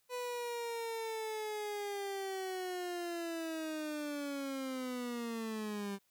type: linear sweep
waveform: 30% pulse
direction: down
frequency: 497.9 to 196 Hz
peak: -35 dBFS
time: 0.09-5.99 s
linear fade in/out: 50 ms
effects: white hiss -75 dBFS RMS until 6.1 s